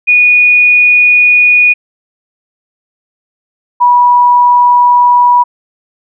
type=tone pair in turn; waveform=sine; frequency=2460 / 974.5 Hz; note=D#7 / B5; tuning=-20 / -23 cents; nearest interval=octave + major third; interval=1603 cents; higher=first; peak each=-3 dBFS; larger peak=neither; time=0.07-1.74 / 3.8-5.44 s; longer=first; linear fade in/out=20 ms; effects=none